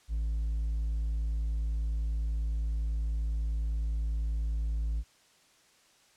sine tone with hard clipping, 55 Hz, A1, in tune, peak -29 dBFS, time 0.08-5.04 s, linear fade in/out 50 ms, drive 2 dB, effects white hiss -63 dBFS RMS until 6.16 s + low-pass 8000 Hz 12 dB/octave

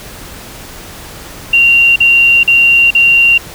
sine tone bursts, 2765 Hz, F7, 18 cents flat, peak -4 dBFS, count 4, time 1.53-3.379 s, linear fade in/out 5 ms, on 430 ms, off 43 ms, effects pink hiss -30 dBFS RMS until 3.54 s

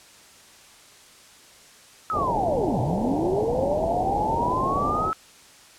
sine linear two-way sweep, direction down then up, 1314 to 110 to 1314 Hz, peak -23 dBFS, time 2.1-5.13 s, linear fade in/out 0 ms, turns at 2.8 s
white low-pass noise, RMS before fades -27 dBFS, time 2.11-5.13 s, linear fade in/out 50 ms, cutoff 900 Hz, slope 96 dB/octave
effects white hiss -50 dBFS RMS until 5.78 s + low-pass 9000 Hz 12 dB/octave

